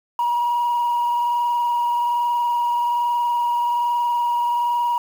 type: tone with frequency modulation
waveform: sine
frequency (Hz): 957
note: A#5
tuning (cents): +45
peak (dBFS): -16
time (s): 0.19-4.98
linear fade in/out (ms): 2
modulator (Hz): 21.2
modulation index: 0.51
effects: tanh soft clip ceiling -14 dBFS + 7-bit